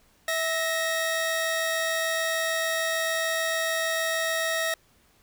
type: tone pair together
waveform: sawtooth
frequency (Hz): 651.9 / 1869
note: E5 / A#6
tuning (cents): -19 / +4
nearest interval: octave + tritone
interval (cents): 1823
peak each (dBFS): -24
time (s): 0.28-4.74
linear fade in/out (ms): 2
effects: pink hiss -62 dBFS RMS until 5.22 s